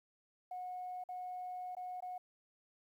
sine tone with dropouts, 729 Hz, F#5, 26 cents flat, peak -40 dBFS, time 0.51-2.18 s, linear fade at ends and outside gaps 5 ms, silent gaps 1.039-1.088 / 1.751-1.767 / 2.005-2.023 s, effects tanh soft clip ceiling -36 dBFS + 12-bit

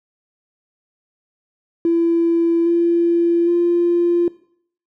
triangle tone with pitch steps, 335.9 / 340.8 / 345.7 Hz, E4 / F4 / F4, +33 / -42 / -18 cents, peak -9 dBFS, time 1.85-4.28 s, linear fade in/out 2 ms, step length 810 ms, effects noise-tail reverb RT60 0.6 s tail -23 dB re dry + tanh soft clip ceiling -11 dBFS

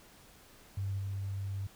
sine tone with level steps, 98 Hz, G2, in tune, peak -32 / -34 dBFS, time 0.77-1.67 s, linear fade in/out 5 ms, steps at 0.98 s, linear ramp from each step 20 ms, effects pink hiss -58 dBFS RMS until 1.75 s

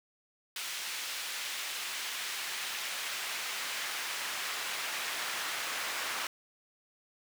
brown noise with high-pass filter sweep, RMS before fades -37 dBFS, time 0.56-6.27 s, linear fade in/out 2 ms, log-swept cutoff 2700 to 1500 Hz, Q 0.79, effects none

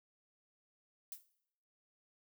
violet noise with exponential decay, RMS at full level -42 dBFS, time 1.12-1.25 s, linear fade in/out 1 ms, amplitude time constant 28 ms, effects noise-tail reverb RT60 0.7 s tail -17 dB re dry

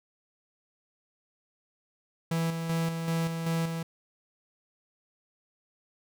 45% pulse tone with tremolo, 164.81 Hz, E3, in tune, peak -26 dBFS, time 2.31-3.83 s, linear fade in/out 5 ms, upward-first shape square, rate 2.6 Hz, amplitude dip 45%, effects none

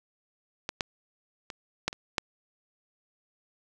clicks, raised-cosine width 0.2 ms, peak -14 / -10 / -20 / -9 / -23 / -8 dBFS, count 6, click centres 0.691 / 0.808 / 1.502 / 1.88 / 1.929 / 2.182 s, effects none

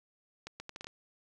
accelerating click train, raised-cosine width 0.2 ms, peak -25 dBFS, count 7, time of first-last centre 0.47-0.87 s, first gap 130 ms, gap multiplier 0.72, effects none

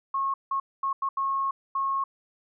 sine tone bursts at uneven times, 1089 Hz, C#6, 31 cents flat, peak -24 dBFS, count 6, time 0.14-0.34 / 0.51-0.6 / 0.83-0.93 / 1.02-1.09 / 1.17-1.51 / 1.75-2.04 s, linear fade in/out 5 ms, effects none

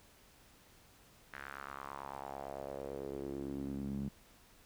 sawtooth tone with band-pass filter sweep, 69 Hz, C#2, 7 cents flat, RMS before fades -43 dBFS, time 1.33-4.09 s, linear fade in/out 5 ms, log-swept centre 1700 to 190 Hz, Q 3.5, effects pink hiss -63 dBFS RMS until 4.65 s

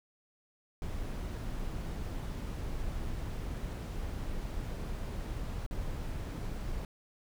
brown noise with dropouts, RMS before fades -37 dBFS, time 0.82-6.85 s, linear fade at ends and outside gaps 1 ms, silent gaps 5.664-5.71 s, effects none

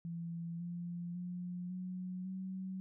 sine tone with pitch steps, 168.6 / 173.34 / 178.21 / 183.22 / 188.37 Hz, E3 / F3 / F3 / F#3 / F#3, +39 / -13 / +35 / -17 / +31 cents, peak -39 dBFS, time 0.05-2.8 s, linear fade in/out 0 ms, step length 550 ms, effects none

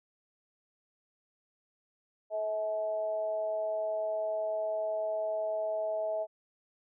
sine tone with amplitude modulation, 644 Hz, E5, 41 cents flat, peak -27 dBFS, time 2.3-6.27 s, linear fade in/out 50 ms, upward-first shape sine, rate 210 Hz, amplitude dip 60%, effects none

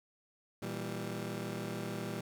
20% pulse chord, E diminished, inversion second, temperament just, 118.67 / 164.81 / 197.78 Hz, Bb2 / E3 / G3, +31 / 0 / +16 cents, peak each -37 / -38 / -36 dBFS, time 0.62-2.21 s, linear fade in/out 5 ms, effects none

